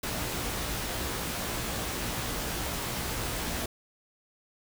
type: noise with comb filter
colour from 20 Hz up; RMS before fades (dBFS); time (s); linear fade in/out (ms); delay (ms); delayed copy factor
pink; -33; 0.03-3.66; 5; 17; +0.55
effects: none